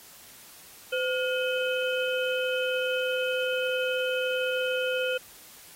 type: harmonic tone with a mistuned harmonic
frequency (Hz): 511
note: C5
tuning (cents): -41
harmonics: 1 / 3 / 5 / 6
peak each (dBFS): -27 / -32 / -34 / -35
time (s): 0.92-5.18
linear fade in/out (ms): 10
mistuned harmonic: 3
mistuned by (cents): -120
effects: white hiss -50 dBFS RMS until 5.75 s + AAC 48 kbps